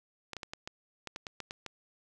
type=clicks; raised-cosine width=0.2 ms; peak=-22 dBFS; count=11; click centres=0.333 / 0.367 / 0.432 / 0.535 / 0.675 / 1.073 / 1.161 / 1.268 / 1.403 / 1.509 / 1.663 s; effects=none